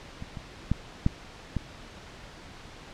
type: clicks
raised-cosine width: 5 ms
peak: -26 / -25 / -11 / -9 / -15 dBFS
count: 5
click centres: 0.224 / 0.372 / 0.716 / 1.064 / 1.567 s
effects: pink hiss -46 dBFS RMS until 2.93 s + low-pass 5000 Hz 12 dB/octave